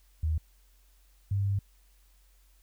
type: tone pair in turn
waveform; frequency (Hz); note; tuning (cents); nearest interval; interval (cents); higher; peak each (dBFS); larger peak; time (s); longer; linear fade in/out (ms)
sine; 78.6 / 99.34; D#2 / G2; +18 / +24; major third; 406; second; -25; neither; 0.23-0.38 / 1.31-1.59; second; 5
effects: added 46 Hz sine -59 dBFS peak until 2.62 s + white hiss -68 dBFS RMS until 2.62 s